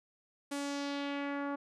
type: tone with low-pass filter sweep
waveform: sawtooth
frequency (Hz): 283.2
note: C#4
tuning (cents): +37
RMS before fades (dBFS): -37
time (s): 0.51-1.56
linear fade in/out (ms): 10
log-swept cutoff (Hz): 9900 to 1200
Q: 1.7
effects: none